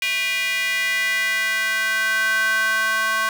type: tone with high-pass filter sweep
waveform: square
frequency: 220 Hz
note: A3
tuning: in tune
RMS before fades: -21 dBFS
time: 0.02-3.29 s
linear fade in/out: 2 ms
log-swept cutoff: 2400 to 1300 Hz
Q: 4.8
effects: none